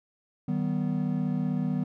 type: chord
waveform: triangle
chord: Eb augmented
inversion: none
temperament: equal with one note detuned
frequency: 155.56 / 191.3 / 246.9 Hz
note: Eb3 / G3 / B3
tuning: 0 / -42 / 0 cents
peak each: -28 dBFS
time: 0.48-1.84 s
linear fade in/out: 5 ms
effects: none